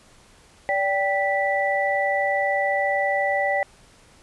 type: tone cluster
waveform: sine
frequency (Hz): 577 / 783 / 1969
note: D5 / G5 / B6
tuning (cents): -31 / -2 / -6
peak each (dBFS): -24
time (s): 0.69-3.63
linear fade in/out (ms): 0
effects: pink hiss -53 dBFS RMS until 4.22 s + resampled to 24000 Hz